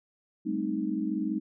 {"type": "chord", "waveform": "sine", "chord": "A half-diminished seventh", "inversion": "third", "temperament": "equal with one note detuned", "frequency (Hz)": [196, 216.7, 261.6, 311.1], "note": ["G3", "A3", "C4", "Eb4"], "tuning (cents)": [0, -26, 0, 0], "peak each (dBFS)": [-34, -33, -35, -31], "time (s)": [0.45, 1.4], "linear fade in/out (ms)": 20, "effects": []}